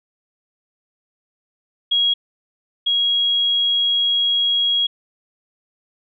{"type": "tone pair in turn", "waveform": "sine", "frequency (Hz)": [3300, 3300], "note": ["G#7", "G#7"], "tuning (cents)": [-12, -12], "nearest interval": "unison", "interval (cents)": 0, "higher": "neither", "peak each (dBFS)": [-14, -15], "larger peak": "first", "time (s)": [[1.91, 2.14], [2.86, 4.87]], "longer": "second", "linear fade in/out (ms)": 10, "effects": []}